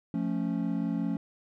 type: chord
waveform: triangle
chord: F augmented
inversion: none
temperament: equal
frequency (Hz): 174.61 / 220 / 277.2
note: F3 / A3 / C#4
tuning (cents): 0 / 0 / 0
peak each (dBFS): -30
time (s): 0.14-1.17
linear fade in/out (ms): 2
effects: none